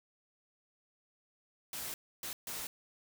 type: noise bursts at uneven times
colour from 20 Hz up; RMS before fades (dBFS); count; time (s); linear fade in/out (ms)
white; -41; 3; 1.73-1.94 / 2.23-2.33 / 2.47-2.67; 2
effects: none